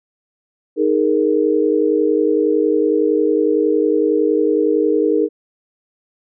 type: chord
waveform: sine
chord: D# suspended fourth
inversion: none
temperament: equal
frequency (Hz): 311.1 / 415.3 / 466.2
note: D#4 / G#4 / A#4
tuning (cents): 0 / 0 / 0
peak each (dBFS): -17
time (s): 0.76-5.29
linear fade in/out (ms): 50
effects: none